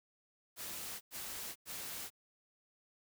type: noise bursts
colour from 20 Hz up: white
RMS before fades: -44 dBFS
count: 3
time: 0.56-2.104 s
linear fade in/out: 50 ms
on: 450 ms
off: 97 ms
effects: none